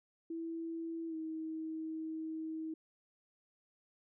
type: tone with pitch glide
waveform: sine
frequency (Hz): 329.6 to 318.4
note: E4 to D#4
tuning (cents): 0 to +40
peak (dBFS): -38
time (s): 0.3-2.74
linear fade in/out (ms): 5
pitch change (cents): -60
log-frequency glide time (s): 1.08-1.15
effects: none